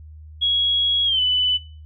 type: tone with pitch glide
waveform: sine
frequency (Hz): 3322 to 2994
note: G#7 to F#7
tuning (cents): 0 to +20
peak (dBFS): -16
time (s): 0.41-1.58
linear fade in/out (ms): 20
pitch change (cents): -180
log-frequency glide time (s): 1.05-1.21
effects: noise-tail reverb RT60 0.4 s tail -17 dB re dry + added 77 Hz sine -38 dBFS peak until 1.85 s